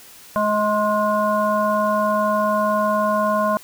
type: harmonic tone with a mistuned harmonic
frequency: 210.8 Hz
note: G#3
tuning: 26 cents sharp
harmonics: 1 / 3 / 5 / 7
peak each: -24 / -20 / -20 / -29 dBFS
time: 0.36-3.57 s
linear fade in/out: 0 ms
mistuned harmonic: 7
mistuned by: -34 cents
effects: white hiss -44 dBFS RMS until 3.63 s